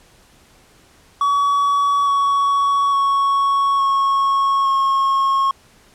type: tone with pitch steps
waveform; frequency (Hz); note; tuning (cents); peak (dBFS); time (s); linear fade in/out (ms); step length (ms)
triangle; 1133 / 1121.3 / 1109.7 / 1098.2 / 1086.8; C#6 / C#6 / C#6 / C#6 / C#6; +37 / +20 / +2 / -17 / -35; -12; 1.21-5.51; 2; 860
effects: pink hiss -51 dBFS RMS until 5.94 s + low-pass 11000 Hz 12 dB/octave